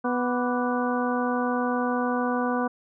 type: harmonic tone with a mistuned harmonic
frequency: 246.9 Hz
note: B3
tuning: in tune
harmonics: 1 / 2 / 3 / 4 / 5 / 6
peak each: -26 / -29 / -31 / -32 / -33 / -34 dBFS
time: 0.04-2.68 s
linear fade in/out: 10 ms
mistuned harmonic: 5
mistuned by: -87 cents
effects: none